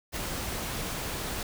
pink noise with ADSR envelope, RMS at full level -31 dBFS, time 0.12-1.43 s, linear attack 42 ms, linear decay 8 ms, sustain -3 dB, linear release 3 ms, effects none

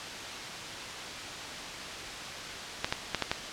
clicks, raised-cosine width 0.2 ms, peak -9 dBFS, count 5, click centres 2.845 / 2.925 / 3.147 / 3.223 / 3.315 s, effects white hiss -38 dBFS RMS until 3.52 s + low-pass 5000 Hz 12 dB/octave

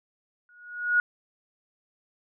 sine tone with exponential growth, 1450 Hz, F#6, 35 cents flat, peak -16 dBFS, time 0.49-1 s, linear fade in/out 1 ms, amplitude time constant 110 ms, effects none

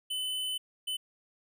square tone bursts at uneven times, 3021 Hz, F#7, 35 cents sharp, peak -32 dBFS, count 2, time 0.1-0.58 / 0.87-0.97 s, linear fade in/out 10 ms, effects none

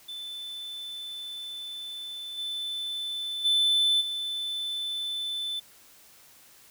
triangle tone with level steps, 3520 Hz, A7, in tune, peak -34 / -29 / -19 / -28 dBFS, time 0.08-5.6 s, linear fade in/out 10 ms, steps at 2.37 / 3.44 / 4 s, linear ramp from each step 20 ms, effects white hiss -55 dBFS RMS until 6.7 s

